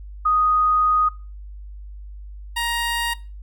sine / 15% pulse tone pair in turn, 1244.5 / 939.1 Hz, D#6 / A#5, 0 / +13 cents, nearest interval perfect fourth, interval 487 cents, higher first, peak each -15 dBFS, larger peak neither, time 0.25-1.09 / 2.56-3.14 s, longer first, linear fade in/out 10 ms, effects noise-tail reverb RT60 0.3 s tail -20 dB re dry + added 50 Hz sine -34 dBFS peak until 3.42 s

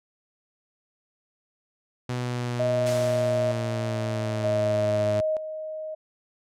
sawtooth exponential sweep, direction down, 124.2 to 105.5 Hz, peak -23 dBFS, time 2.09-5.21 s, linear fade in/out 5 ms
sine tone with tremolo, 625 Hz, D#5, 8 cents sharp, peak -22 dBFS, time 2.59-5.95 s, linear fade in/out 10 ms, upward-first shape square, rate 0.54 Hz, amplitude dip 65%
white noise with exponential decay, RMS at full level -32 dBFS, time 2.86-4.15 s, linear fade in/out 5 ms, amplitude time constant 280 ms
effects low-pass 8000 Hz 12 dB/octave

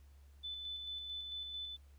sine tone with tremolo, 3506 Hz, A7, 7 cents flat, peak -40 dBFS, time 0.43-1.77 s, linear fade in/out 20 ms, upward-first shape square, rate 4.5 Hz, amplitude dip 30%, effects added 70 Hz sine -57 dBFS peak until 1.98 s + pink hiss -73 dBFS RMS until 1.98 s

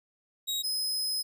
sawtooth tone pair in turn, 3804 / 5078 Hz, A#7 / D#8, +34 / +34 cents, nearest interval perfect fourth, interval 500 cents, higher second, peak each -26 dBFS, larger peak neither, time 0.47-0.63 / 0.63-1.23 s, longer second, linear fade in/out 20 ms, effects none

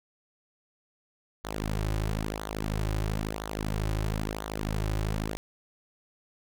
sawtooth tone with flanger, 52.8 Hz, G#1, 29 cents sharp, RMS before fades -31 dBFS, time 1.44-5.37 s, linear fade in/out 0 ms, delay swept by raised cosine 0.38 to 4.48 ms, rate 1 Hz, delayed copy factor -0.75, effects none

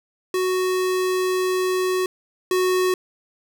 square tone pair in turn, 370 / 368.7 Hz, F#4 / F#4, 0 / -6 cents, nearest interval unison, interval 6 cents, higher first, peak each -20 / -18 dBFS, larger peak second, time 0.34-2.06 / 2.51-2.94 s, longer first, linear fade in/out 2 ms, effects none

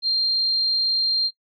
sine tone, 4186 Hz, C8, in tune, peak -18 dBFS, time 0.02-1.31 s, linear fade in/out 50 ms, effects noise-tail reverb RT60 0.1 s tail -21 dB re dry

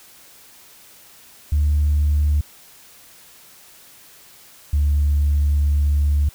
sine tone pair in turn, 74 / 72.73 Hz, D2 / D2, +14 / -16 cents, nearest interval unison, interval 30 cents, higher first, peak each -13 dBFS, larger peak neither, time 1.52-2.41 / 4.73-6.29 s, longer second, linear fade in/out 5 ms, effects tanh soft clip ceiling -11 dBFS + white hiss -47 dBFS RMS until 6.34 s

